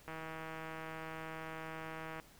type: click train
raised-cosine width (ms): 0.5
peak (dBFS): -30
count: 340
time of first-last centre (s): 0.08-2.199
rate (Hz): 160
effects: pink hiss -61 dBFS RMS until 2.39 s